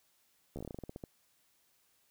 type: slowing click train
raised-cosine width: 2 ms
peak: -29 dBFS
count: 14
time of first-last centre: 0.56-1.038 s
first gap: 13 ms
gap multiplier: 1.16
effects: white hiss -72 dBFS RMS until 2.1 s